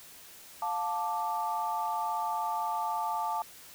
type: chord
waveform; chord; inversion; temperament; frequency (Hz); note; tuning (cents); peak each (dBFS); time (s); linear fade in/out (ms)
sine; D minor; first; just; 704.8 / 881 / 1174.7; F5 / A5 / D6; +16 / +2 / 0; -36 / -31 / -36; 0.62-3.42; 2
effects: white hiss -51 dBFS RMS until 3.74 s